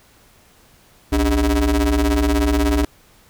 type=ring-modulated tone; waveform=35% pulse; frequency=113.2 Hz; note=A2; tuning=50 cents sharp; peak=-10 dBFS; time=1.12-2.85 s; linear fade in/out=5 ms; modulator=178 Hz; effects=pink hiss -52 dBFS RMS until 3.29 s